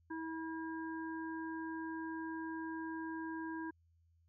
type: harmonic tone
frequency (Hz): 323.2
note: E4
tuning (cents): -34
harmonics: 1 / 3 / 5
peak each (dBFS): -41 / -47 / -48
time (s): 0.1-3.71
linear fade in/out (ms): 10
effects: added 83 Hz sine -68 dBFS peak until 4.28 s